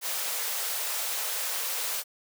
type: high-pass noise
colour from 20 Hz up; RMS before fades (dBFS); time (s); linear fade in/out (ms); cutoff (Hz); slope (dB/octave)
white; -31; 0.01-2.04; 50; 430; 96
effects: none